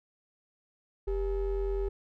triangle ring-modulated tone, 220 Hz, A3, in tune, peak -23 dBFS, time 1.07-1.89 s, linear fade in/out 10 ms, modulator 175 Hz, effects none

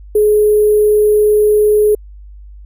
sine tone with sample-and-hold, 421.3 Hz, G#4, 25 cents sharp, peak -7 dBFS, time 0.15-1.95 s, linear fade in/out 5 ms, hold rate 11025 Hz, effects added 50 Hz sine -32 dBFS peak until 2.65 s

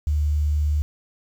sine tone with quantisation, 74.6 Hz, D2, 28 cents sharp, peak -18 dBFS, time 0.07-0.82 s, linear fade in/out 0 ms, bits 8, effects none

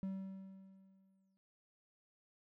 triangle tone with exponential decay, 192 Hz, G3, 36 cents flat, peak -35 dBFS, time 0.03-1.37 s, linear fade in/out 0 ms, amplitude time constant 290 ms, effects none

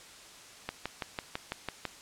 click train, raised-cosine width 0.3 ms, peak -17 dBFS, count 8, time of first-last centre 0.69-1.853 s, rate 6.02 Hz, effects white hiss -51 dBFS RMS until 2.01 s + low-pass 8000 Hz 12 dB/octave

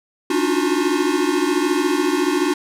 square tone cluster, 285.8 / 307 / 352.3 / 366.4 Hz, D4 / D#4 / F4 / F#4, -47 / -23 / +15 / -17 cents, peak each -23 dBFS, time 0.3-2.54 s, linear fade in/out 5 ms, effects low-pass 11000 Hz 12 dB/octave

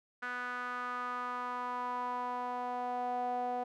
sawtooth tone with band-pass filter sweep, 247.1 Hz, B3, 1 cent sharp, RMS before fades -37 dBFS, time 0.22-3.64 s, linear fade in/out 10 ms, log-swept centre 1500 to 680 Hz, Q 4.8, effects none

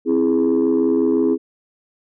sine chord, C augmented, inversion none, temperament equal, 261.6 / 329.6 / 415.3 Hz, C4 / E4 / G#4, 0 / 0 / 0 cents, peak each -17 dBFS, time 0.05-1.38 s, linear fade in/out 50 ms, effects tanh soft clip ceiling -9 dBFS

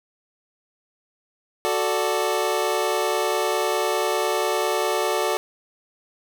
25% pulse chord, D major, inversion first, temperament equal, 370 / 440 / 587.3 Hz, F#4 / A4 / D5, 0 / 0 / 0 cents, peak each -22 / -21 / -22 dBFS, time 1.65-5.37 s, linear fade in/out 0 ms, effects none

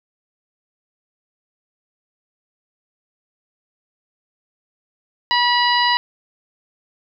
harmonic tone with a mistuned harmonic, 970 Hz, B5, 31 cents flat, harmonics 1 / 2 / 3 / 4 / 5, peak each -17 / -20 / -22 / -23 / -24 dBFS, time 5.31-5.97 s, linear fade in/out 0 ms, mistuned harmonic 4, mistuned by +40 cents, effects none

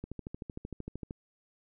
click train, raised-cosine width 3 ms, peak -26 dBFS, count 15, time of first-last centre 0.04-1.109 s, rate 13.1 Hz, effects none

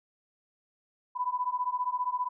sine beating tone pair, 987.8 / 1002.8 Hz, B5 / B5, 0 / +26 cents, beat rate 15 Hz, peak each -31 dBFS, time 1.15-2.29 s, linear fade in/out 20 ms, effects none

